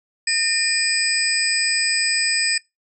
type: tone cluster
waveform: sine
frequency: 1821 / 2432 / 4892 / 5100 / 8010 Hz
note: A#6 / D#7 / D#8 / D#8 / B8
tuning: -41 / -40 / -30 / +42 / +23 cents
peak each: -24 dBFS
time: 0.27-2.58 s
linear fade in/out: 5 ms
effects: noise-tail reverb RT60 0.2 s tail -23 dB re dry